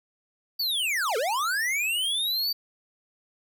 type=linear two-way sweep; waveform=square; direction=down then up; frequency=4648 to 415.3 to 4648 Hz; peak=-25 dBFS; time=0.59-2.53 s; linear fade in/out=10 ms; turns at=1.17 s; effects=none